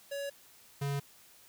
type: tone pair in turn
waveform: square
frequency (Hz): 562 / 140.76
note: C#5 / C#3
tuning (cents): +24 / +27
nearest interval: 2 octaves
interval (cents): 2397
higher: first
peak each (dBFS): -36 / -32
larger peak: second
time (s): 0.11-0.3 / 0.81-1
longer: neither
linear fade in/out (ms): 10
effects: white hiss -59 dBFS RMS until 1.48 s